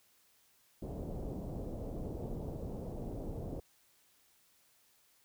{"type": "low-pass noise", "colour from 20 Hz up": "pink", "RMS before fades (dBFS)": -41, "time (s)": [0.82, 3.6], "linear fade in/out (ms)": 5, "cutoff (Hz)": 620, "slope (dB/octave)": 24, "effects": ["white hiss -69 dBFS RMS until 5.24 s"]}